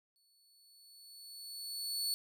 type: tone with exponential growth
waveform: sawtooth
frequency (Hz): 4435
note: C#8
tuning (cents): 0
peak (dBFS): -29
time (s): 0.16-2.14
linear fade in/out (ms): 0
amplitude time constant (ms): 430
effects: none